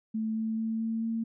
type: tone with pitch steps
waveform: sine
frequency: 220 / 221.7 / 223.3 / 225 / 226.7 Hz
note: A3 / A3 / A3 / A3 / A#3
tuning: 0 / +13 / +26 / +39 / -48 cents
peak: -28 dBFS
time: 0.14-1.24 s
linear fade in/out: 10 ms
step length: 220 ms
effects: none